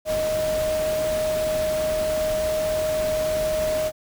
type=tone in noise; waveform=sine; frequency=622.3 Hz; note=D#5; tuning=in tune; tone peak=-21 dBFS; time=0.05-3.92 s; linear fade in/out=50 ms; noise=pink; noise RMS=-32 dBFS; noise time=0.05-3.92 s; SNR=+8 dB; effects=none